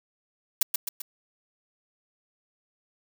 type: noise with echo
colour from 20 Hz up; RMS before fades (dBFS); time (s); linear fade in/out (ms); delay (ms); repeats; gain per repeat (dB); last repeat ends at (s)
blue; -20; 0.61-0.63; 5; 130; 3; -5; 1.02
effects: none